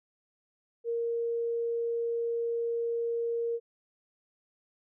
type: tone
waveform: sine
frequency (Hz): 466.2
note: A#4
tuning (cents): 0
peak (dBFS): -28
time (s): 0.84-3.6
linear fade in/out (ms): 50
effects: none